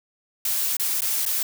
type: noise with dropouts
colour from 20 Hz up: blue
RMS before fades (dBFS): -24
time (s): 0.45-1.43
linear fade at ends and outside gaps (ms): 2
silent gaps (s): 0.768-0.797 / 1.007-1.019 / 1.253-1.262
effects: none